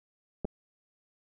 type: clicks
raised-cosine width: 2 ms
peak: -20 dBFS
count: 2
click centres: 0.447 / 0.452 s
effects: none